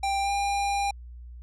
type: tone with pitch glide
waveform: square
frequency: 790 to 802 Hz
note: G5 to G5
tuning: +13 to +39 cents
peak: -25 dBFS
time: 0.03-0.91 s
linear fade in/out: 5 ms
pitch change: +26 cents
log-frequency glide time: 0.21-0.31 s
effects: added 60 Hz sine -40 dBFS peak until 1.42 s + resampled to 22050 Hz